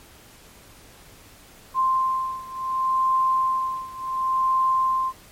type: beating tone pair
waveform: sine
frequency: 1046.5 / 1047.19 Hz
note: C6 / C6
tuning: 0 / +1 cents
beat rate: 0.69 Hz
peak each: -22 / -24 dBFS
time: 1.74-5.13 s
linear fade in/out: 50 ms
effects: pink hiss -49 dBFS RMS until 5.31 s + MP3 64 kbps